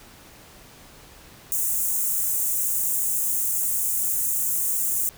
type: high-pass noise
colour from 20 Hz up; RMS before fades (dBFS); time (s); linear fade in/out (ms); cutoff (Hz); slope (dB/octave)
white; -24; 1.52-5.09; 0; 6800; 48
effects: pink hiss -48 dBFS RMS until 5.17 s